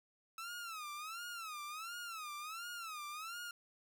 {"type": "tone with vibrato", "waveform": "sawtooth", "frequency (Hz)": 1300, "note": "E6", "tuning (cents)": -24, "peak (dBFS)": -40, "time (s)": [0.38, 3.51], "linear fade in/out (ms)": 2, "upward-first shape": "sine", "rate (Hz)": 1.4, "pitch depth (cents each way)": 170, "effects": []}